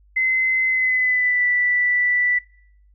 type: tone with pitch glide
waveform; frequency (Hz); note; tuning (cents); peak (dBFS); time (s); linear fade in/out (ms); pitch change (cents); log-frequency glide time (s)
sine; 2052 to 1970.7; C7 to B6; -34 to -4; -16; 0.16-2.39; 10; -70; 0.67-1.46
effects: noise-tail reverb RT60 0.6 s tail -22 dB re dry + added 50 Hz sine -51 dBFS peak until 2.94 s